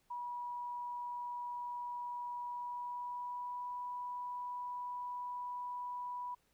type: tone with pitch glide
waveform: sine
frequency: 971 to 982.9 Hz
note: B5 to B5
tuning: -30 to -9 cents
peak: -39 dBFS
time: 0.1-6.35 s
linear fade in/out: 10 ms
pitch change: +21 cents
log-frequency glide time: 2.45-3.7 s
effects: pink hiss -75 dBFS RMS until 6.53 s